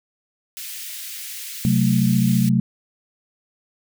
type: high-pass noise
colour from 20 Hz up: white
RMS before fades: -33 dBFS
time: 0.57-2.49 s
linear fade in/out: 0 ms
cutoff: 1900 Hz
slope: 24 dB/octave
type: chord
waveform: sine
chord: F# diminished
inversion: second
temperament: equal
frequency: 130.81 / 185 / 220 Hz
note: C3 / F#3 / A3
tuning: 0 / 0 / 0 cents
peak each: -19 dBFS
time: 1.65-2.6 s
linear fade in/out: 0 ms
effects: none